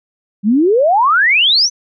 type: exponential sweep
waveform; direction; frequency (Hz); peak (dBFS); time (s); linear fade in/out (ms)
sine; up; 192.2 to 6200; -8; 0.43-1.7; 50
effects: none